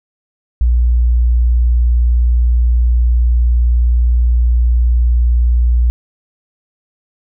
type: tone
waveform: sine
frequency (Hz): 59.7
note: A#1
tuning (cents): +42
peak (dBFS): -8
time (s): 0.61-5.9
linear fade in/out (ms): 0
effects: none